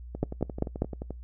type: two click trains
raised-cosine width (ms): 2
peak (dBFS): -12 / -22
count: 4 / 12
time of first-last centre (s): 0.23-0.821 / 0.15-1.107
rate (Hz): 5.08 / 11.5
effects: noise-tail reverb RT60 0.2 s tail -26 dB re dry + added 60 Hz sine -40 dBFS peak until 1.23 s